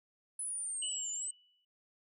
sine linear two-way sweep, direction down then up, 10190 to 7040 to 8330 Hz, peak -36 dBFS, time 0.39-1.31 s, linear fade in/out 5 ms, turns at 1.12 s
sine tone with exponential decay, 2960 Hz, F#7, in tune, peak -36 dBFS, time 0.82-1.65 s, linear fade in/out 5 ms, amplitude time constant 180 ms
effects none

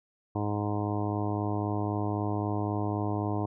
harmonic tone, 103.83 Hz, G#2, in tune, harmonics 1 / 2 / 3 / 4 / 5 / 6 / 7 / 8 / 9 / 10, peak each -31 / -37 / -33 / -38 / -44 / -41 / -38 / -44 / -40 / -43 dBFS, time 0.35-3.46 s, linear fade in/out 5 ms, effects none

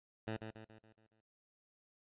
10% pulse tone with echo, 110 Hz, A2, in tune, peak -30 dBFS, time 0.27-0.37 s, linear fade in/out 10 ms, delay 140 ms, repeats 6, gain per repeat -6 dB, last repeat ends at 1.21 s, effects noise-tail reverb RT60 0.1 s tail -19 dB re dry + resampled to 8000 Hz

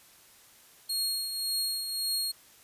sawtooth tone with tremolo, 4283 Hz, C8, 40 cents sharp, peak -24 dBFS, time 0.89-2.32 s, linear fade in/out 10 ms, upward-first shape triangle, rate 1.8 Hz, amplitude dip 55%, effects white hiss -57 dBFS RMS until 2.63 s + resampled to 32000 Hz

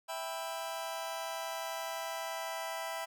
sawtooth chord, E minor, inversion none, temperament just, 659.3 / 791.1 / 988.9 Hz, E5 / G5 / B5, 0 / +16 / +2 cents, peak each -36 / -39 / -38 dBFS, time 0.08-3.06 s, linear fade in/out 20 ms, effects none

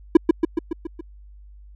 triangle tone with echo, 330 Hz, E4, 2 cents sharp, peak -3 dBFS, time 0.15-0.17 s, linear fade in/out 5 ms, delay 140 ms, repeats 6, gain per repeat -4 dB, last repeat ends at 1.01 s, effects added 50 Hz sine -42 dBFS peak until 1.75 s

